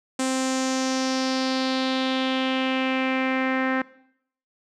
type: tone with low-pass filter sweep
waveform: sawtooth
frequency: 261.6 Hz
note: C4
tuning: in tune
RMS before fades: -24 dBFS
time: 0.19-3.82 s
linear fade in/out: 5 ms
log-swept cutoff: 8100 to 1800 Hz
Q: 3.2
effects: noise-tail reverb RT60 0.7 s tail -20 dB re dry